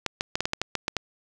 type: clicks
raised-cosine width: 0.2 ms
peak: -8 dBFS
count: 10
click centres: 0.063 / 0.209 / 0.355 / 0.406 / 0.455 / 0.534 / 0.616 / 0.753 / 0.881 / 0.967 s
effects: none